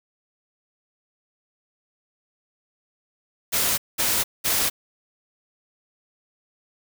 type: noise bursts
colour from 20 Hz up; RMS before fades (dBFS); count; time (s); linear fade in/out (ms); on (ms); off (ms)
white; -22; 3; 3.52-4.7; 20; 260; 200
effects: none